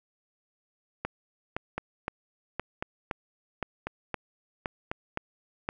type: two click trains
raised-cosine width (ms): 0.5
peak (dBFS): -15 / -16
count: 10 / 4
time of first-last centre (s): 1.05-5.689 / 1.78-4.915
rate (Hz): 1.94 / 0.957
effects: none